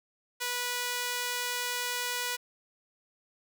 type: tone with high-pass filter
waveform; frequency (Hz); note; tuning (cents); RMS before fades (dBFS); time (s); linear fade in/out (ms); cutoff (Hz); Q
sawtooth; 490; B4; -14; -33; 0.4-2.37; 20; 1400; 0.55
effects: none